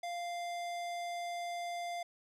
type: tone with hard clipping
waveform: sine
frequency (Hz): 696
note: F5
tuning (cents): -6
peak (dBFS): -39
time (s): 0.03-2.03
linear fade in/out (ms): 5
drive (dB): 18
effects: none

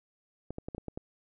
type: clicks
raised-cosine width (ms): 2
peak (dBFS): -24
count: 7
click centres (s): 0.506 / 0.584 / 0.685 / 0.748 / 0.781 / 0.883 / 0.975
effects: none

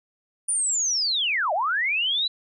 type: linear two-way sweep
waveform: sine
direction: down then up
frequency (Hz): 9550 to 589 to 4025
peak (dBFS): -21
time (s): 0.48-2.28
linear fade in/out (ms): 10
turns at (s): 1.53
effects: none

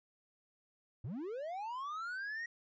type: linear sweep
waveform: triangle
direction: up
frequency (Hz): 92.2 to 1903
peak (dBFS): -37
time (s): 1.04-2.46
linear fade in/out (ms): 5
effects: resampled to 16000 Hz

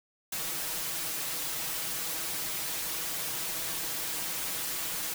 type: noise with comb filter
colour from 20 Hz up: white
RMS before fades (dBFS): -34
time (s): 0.32-5.14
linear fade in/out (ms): 5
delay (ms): 6.2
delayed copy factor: +0.9
effects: none

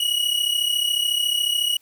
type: tone pair together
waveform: 45% pulse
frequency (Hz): 2893 / 2927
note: F#7 / F#7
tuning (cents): -40 / -19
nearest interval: unison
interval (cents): 21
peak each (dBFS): -22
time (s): 0-1.77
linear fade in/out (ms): 5
effects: white hiss -61 dBFS RMS until 1.81 s

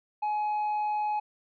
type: tone with tanh clipping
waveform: sine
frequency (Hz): 843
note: G#5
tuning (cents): +26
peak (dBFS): -27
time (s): 0.22-1.2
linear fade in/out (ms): 10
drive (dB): 3
effects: none

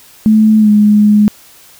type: tone with pitch glide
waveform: sine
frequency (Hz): 216.8 to 209.3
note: A3 to G#3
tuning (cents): -25 to +14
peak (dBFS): -4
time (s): 0.26-1.28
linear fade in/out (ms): 0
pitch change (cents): -61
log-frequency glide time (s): 0.59-0.7
effects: white hiss -41 dBFS RMS until 1.79 s

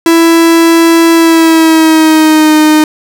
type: tone with pitch glide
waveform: 45% pulse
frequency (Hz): 331.7 to 307.7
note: E4 to D#4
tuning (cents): +11 to -19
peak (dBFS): -3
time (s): 0.06-2.84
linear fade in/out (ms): 2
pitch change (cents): -130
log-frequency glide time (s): 1.13-2.55
effects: none

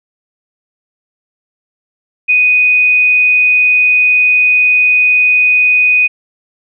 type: tone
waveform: sine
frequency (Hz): 2489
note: D#7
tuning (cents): 0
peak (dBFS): -6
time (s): 2.28-6.08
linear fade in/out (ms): 20
effects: none

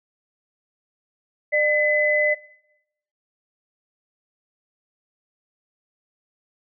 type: tone pair together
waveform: sine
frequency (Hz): 600 / 2016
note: D5 / B6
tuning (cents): +37 / +35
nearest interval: octave + major sixth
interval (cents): 2098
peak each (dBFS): -20 / -19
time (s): 1.52-2.35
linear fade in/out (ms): 20
effects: noise-tail reverb RT60 0.8 s tail -19 dB re dry

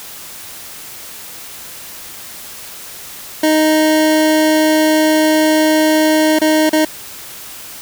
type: tone with dropouts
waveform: 25% pulse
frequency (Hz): 311.1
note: D#4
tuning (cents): 0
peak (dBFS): -6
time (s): 3.43-6.85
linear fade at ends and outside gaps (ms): 5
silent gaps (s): 6.389-6.415 / 6.695-6.729
effects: white hiss -32 dBFS RMS until 7.81 s

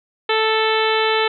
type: harmonic tone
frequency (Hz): 440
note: A4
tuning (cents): 0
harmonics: 1 / 2 / 3 / 4 / 5 / 6 / 7 / 8 / 9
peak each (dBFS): -19 / -22 / -24 / -25 / -26 / -27 / -27 / -28 / -29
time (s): 0.29-1.28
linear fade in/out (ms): 5
effects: none

